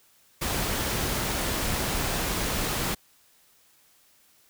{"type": "noise", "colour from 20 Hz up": "pink", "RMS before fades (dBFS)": -28, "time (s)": [0.41, 2.95], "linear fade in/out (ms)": 10, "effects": ["white hiss -61 dBFS RMS until 4.49 s"]}